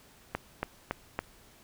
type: click train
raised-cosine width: 0.5 ms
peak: -15 dBFS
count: 4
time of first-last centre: 0.35-1.19 s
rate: 3.57 Hz
effects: pink hiss -58 dBFS RMS until 1.63 s